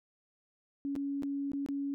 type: tone with dropouts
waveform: sine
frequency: 280 Hz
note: C#4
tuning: 18 cents sharp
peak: -32 dBFS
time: 0.85-1.94 s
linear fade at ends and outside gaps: 0 ms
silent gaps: 0.954-0.962 / 1.223-1.233 / 1.518-1.534 / 1.662-1.687 s
effects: none